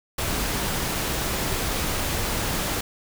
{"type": "noise", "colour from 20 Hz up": "pink", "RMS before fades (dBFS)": -26, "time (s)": [0.18, 2.81], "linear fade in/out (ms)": 5, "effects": []}